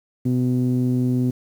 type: tone with low-pass filter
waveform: sawtooth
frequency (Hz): 125.5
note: B2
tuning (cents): +28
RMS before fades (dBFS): -20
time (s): 0.25-1.31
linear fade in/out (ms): 10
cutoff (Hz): 280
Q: 2.9
effects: 8-bit